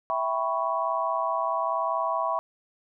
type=chord; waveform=sine; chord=C# half-diminished seventh; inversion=first; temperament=equal; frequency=659.3 / 784 / 987.8 / 1108.7 Hz; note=E5 / G5 / B5 / C#6; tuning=0 / 0 / 0 / 0 cents; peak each=-29 / -33 / -29 / -29 dBFS; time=0.1-2.39 s; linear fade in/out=0 ms; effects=none